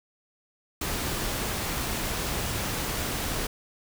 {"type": "noise", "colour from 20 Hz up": "pink", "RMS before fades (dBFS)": -30, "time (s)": [0.81, 3.47], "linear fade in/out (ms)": 5, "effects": []}